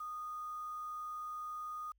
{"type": "tone with quantisation", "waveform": "sine", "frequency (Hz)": 1233, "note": "D#6", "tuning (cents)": -16, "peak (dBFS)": -40, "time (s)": [0, 1.92], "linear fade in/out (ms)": 5, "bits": 10, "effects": ["added 50 Hz sine -70 dBFS peak until 1.98 s"]}